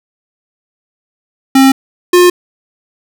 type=tone pair in turn; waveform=square; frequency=267.8 / 356.3 Hz; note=C4 / F4; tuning=+40 / +35 cents; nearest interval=perfect fourth; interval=495 cents; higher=second; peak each=-4 dBFS; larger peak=neither; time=1.55-1.72 / 2.13-2.3 s; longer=neither; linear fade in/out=5 ms; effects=none